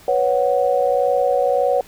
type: chord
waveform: sine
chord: B suspended second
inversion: none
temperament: just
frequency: 493.9 / 555.6 / 740.8 Hz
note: B4 / C#5 / F#5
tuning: 0 / +4 / +2 cents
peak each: -19 / -18 / -20 dBFS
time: 0.08-1.81 s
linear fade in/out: 2 ms
effects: pink hiss -46 dBFS RMS until 1.87 s